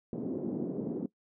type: band-pass noise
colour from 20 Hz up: white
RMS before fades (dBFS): -35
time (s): 0.13-1.06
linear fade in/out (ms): 2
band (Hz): 180 to 360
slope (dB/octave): 24
effects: noise-tail reverb RT60 0.1 s tail -19 dB re dry